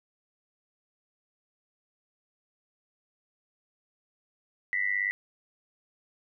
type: tone with amplitude modulation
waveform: sine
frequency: 1975.5 Hz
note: B6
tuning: in tune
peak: -22 dBFS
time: 4.73-5.11 s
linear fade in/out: 0 ms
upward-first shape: sine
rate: 98.1 Hz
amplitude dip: 85%
effects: none